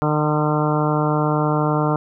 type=harmonic tone with a mistuned harmonic; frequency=151.3 Hz; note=D#3; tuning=48 cents flat; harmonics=1 / 2 / 3 / 4 / 5 / 6 / 7 / 8 / 9; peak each=-20 / -23 / -25 / -26 / -27 / -28 / -28 / -29 / -30 dBFS; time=0.02-1.96 s; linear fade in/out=0 ms; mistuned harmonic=7; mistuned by=-23 cents; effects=none